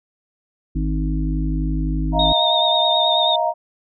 harmonic tone, 51.8 Hz, G#1, 4 cents flat, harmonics 1 / 3 / 5 / 6, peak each -20 / -25 / -27 / -28 dBFS, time 0.75-2.33 s, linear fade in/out 10 ms
sine chord, Eb suspended second, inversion none, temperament equal with one note detuned, 632.8 / 698.5 / 932.3 Hz, Eb5 / F5 / Bb5, +29 / 0 / 0 cents, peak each -21 dBFS, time 2.12-3.54 s, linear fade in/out 50 ms
sine tone with vibrato, 3684 Hz, A#7, 21 cents flat, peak -17 dBFS, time 2.19-3.36 s, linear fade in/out 5 ms, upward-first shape triangle, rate 9.3 Hz, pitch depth 45 cents each way
effects none

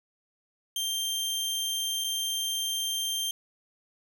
sawtooth tone with dropouts, 3164 Hz, G7, 15 cents sharp, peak -25 dBFS, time 0.76-3.31 s, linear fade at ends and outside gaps 2 ms, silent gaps 2.04-2.043 s, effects none

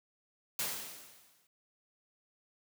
white noise with exponential decay, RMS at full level -33 dBFS, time 0.59-1.47 s, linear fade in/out 2 ms, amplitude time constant 190 ms, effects high-pass 100 Hz 12 dB/octave

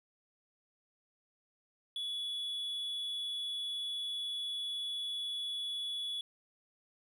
triangle tone with amplitude modulation, 3401 Hz, G#7, 40 cents sharp, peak -33 dBFS, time 1.96-6.21 s, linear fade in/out 2 ms, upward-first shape sine, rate 266 Hz, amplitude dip 25%, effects none

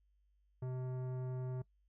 sine tone with tanh clipping, 127.8 Hz, C3, 40 cents flat, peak -40 dBFS, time 0.62-1.62 s, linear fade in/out 5 ms, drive 15 dB, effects noise-tail reverb RT60 0.1 s tail -21 dB re dry + added 50 Hz sine -70 dBFS peak until 1.88 s

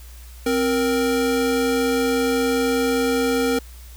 square tone pair together, 262.9 / 468.2 Hz, C4 / A#4, +8 / +8 cents, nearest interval minor seventh, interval 1000 cents, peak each -22 / -21 dBFS, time 0.46-3.59 s, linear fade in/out 5 ms, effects added 60 Hz sine -38 dBFS peak until 3.96 s + white hiss -48 dBFS RMS until 3.96 s

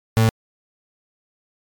35% pulse tone, 112.1 Hz, A2, 33 cents sharp, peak -11 dBFS, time 0.17-0.29 s, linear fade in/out 0 ms, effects MP3 96 kbps

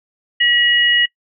sine tone pair together, 1923 / 2898 Hz, B6 / F#7, -47 / -37 cents, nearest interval perfect fifth, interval 710 cents, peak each -14 dBFS, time 0.4-1.06 s, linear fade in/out 10 ms, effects noise-tail reverb RT60 0.1 s tail -22 dB re dry

